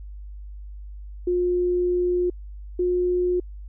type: tone pair in turn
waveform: sine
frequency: 356.5 / 358.5 Hz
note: F4 / F4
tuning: +36 / +45 cents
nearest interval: unison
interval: 9 cents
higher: second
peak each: -19 dBFS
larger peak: neither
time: 1.27-2.3 / 2.79-3.4 s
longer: first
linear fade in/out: 5 ms
effects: added 50 Hz sine -35 dBFS peak until 3.68 s